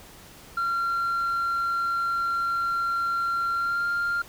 sine tone with pitch glide, 1375 to 1396.6 Hz, F6 to F6, -27 to 0 cents, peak -21 dBFS, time 0.57-4.22 s, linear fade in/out 5 ms, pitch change +27 cents, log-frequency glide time 3.55-3.86 s, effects tanh soft clip ceiling -22 dBFS + pink hiss -48 dBFS RMS until 4.28 s

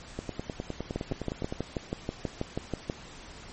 two click trains, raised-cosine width 2 ms, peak -16 / -19 dBFS, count 13 / 14, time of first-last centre 0.96-2.899 / 0.19-1.525 s, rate 6.19 / 9.74 Hz, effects pink hiss -47 dBFS RMS until 3.52 s + MP3 32 kbps

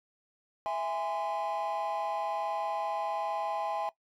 triangle chord, E augmented, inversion none, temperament just, 659.3 / 824.1 / 1030.1 Hz, E5 / G#5 / B#5, 0 / -14 / -27 cents, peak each -32 / -30 / -35 dBFS, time 0.66-3.89 s, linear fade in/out 0 ms, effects noise-tail reverb RT60 0.1 s tail -19 dB re dry + tanh soft clip ceiling -24 dBFS

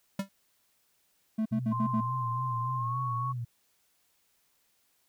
square tone with exponential decay, 196 Hz, G3, in tune, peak -26 dBFS, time 0.19-0.29 s, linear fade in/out 5 ms, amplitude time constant 21 ms
triangle tone bursts, 219.3 Hz, A3, 6 cents flat, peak -24 dBFS, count 5, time 1.38-2.009 s, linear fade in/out 10 ms, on 77 ms, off 61 ms
sine tone with vibrato, 122.9 Hz, B2, 8 cents flat, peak -32 dBFS, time 1.51-3.45 s, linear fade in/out 10 ms, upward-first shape sine, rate 3.5 Hz, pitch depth 82 cents each way
sine tone with pitch glide, 1046.5 to 1108.1 Hz, C6 to C#6, 0 to -1 cents, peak -31 dBFS, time 1.71-3.33 s, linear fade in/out 20 ms, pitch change +99 cents, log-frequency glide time 2.74-2.95 s
effects white hiss -71 dBFS RMS until 5.08 s

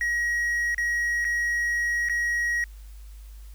triangle tone with dropouts, 1900 Hz, A#6, 33 cents sharp, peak -21 dBFS, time 0.01-2.64 s, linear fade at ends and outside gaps 1 ms, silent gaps 0.746-0.78 / 1.245-1.25 / 2.087-2.096 s, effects added 51 Hz sine -40 dBFS peak until 3.54 s + white hiss -58 dBFS RMS until 3.54 s

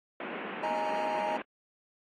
pink band-pass noise, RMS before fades -39 dBFS, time 0.2-1.42 s, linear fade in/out 2 ms, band 200 to 2800 Hz, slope 48 dB/octave
triangle chord, D# suspended fourth, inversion none, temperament equal, 622.3 / 830.6 / 932.3 Hz, D#5 / G#5 / A#5, 0 / 0 / 0 cents, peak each -32 dBFS, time 0.63-1.37 s, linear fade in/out 5 ms
effects AAC 32 kbps

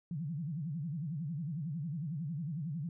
sine tone with vibrato, 155.56 Hz, D#3, in tune, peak -35 dBFS, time 0.11-2.89 s, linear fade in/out 2 ms, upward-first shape sine, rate 11 Hz, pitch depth 230 cents each way, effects none

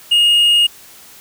triangle tone, 2856 Hz, F7, 38 cents sharp, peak -7 dBFS, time 0.11-0.67 s, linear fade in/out 10 ms, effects white hiss -41 dBFS RMS until 1.2 s

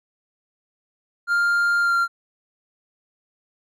triangle tone with pitch glide, 1400 to 1383.9 Hz, F6 to F6, +4 to -16 cents, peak -15 dBFS, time 1.27-2.08 s, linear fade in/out 50 ms, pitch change -20 cents, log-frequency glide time 1.81-1.94 s, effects none

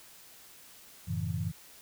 sine chord, F# minor seventh, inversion none, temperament equal with one note detuned, 92.5 / 110 / 139.56 / 164.81 Hz, F#2 / A2 / C#3 / E3, 0 / 0 / +12 / 0 cents, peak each -35 / -36 / -39 / -35 dBFS, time 1.07-1.52 s, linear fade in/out 20 ms, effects white hiss -54 dBFS RMS until 1.81 s

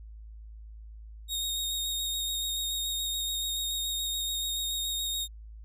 sawtooth tone with vibrato, 3729 Hz, A#7, in tune, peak -27 dBFS, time 1.28-5.28 s, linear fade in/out 50 ms, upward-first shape square, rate 7 Hz, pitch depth 15 cents each way, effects added 54 Hz sine -43 dBFS peak until 5.64 s

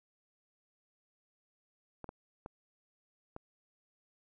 clicks, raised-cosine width 1 ms, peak -29 dBFS, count 4, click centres 2.043 / 2.091 / 2.461 / 3.364 s, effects none

